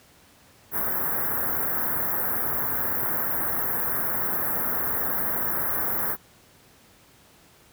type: band-stop noise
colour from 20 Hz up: white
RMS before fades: -26 dBFS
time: 0.71-6.17 s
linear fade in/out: 50 ms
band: 1800 to 12000 Hz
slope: 48 dB/octave
effects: pink hiss -55 dBFS RMS until 7.72 s + high-pass 60 Hz 12 dB/octave